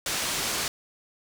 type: low-pass noise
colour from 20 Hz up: white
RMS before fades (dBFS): -29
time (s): 0.06-0.68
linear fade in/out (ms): 2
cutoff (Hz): 7700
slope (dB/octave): 12
effects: none